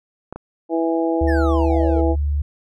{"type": "clicks", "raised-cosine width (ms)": 1, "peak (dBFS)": -17, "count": 2, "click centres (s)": [0.326, 0.36]}
{"type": "harmonic tone", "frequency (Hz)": 164.81, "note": "E3", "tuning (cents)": 0, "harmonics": [2, 3, 4, 5], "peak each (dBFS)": [-19, -23, -25, -27], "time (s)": [0.69, 2.16], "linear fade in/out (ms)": 50}
{"type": "tone with pitch glide", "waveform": "sine", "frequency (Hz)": [73.42, 72.62], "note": ["D2", "D2"], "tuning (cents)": [0, -19], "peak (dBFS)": -17, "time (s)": [1.21, 2.42], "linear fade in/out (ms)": 5, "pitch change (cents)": -19, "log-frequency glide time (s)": [1.62, 1.98]}
{"type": "exponential sweep", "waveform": "triangle", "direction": "down", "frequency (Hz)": [1864.7, 415.3], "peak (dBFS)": -24, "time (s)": [1.27, 2.02], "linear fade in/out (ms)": 20}
{"effects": []}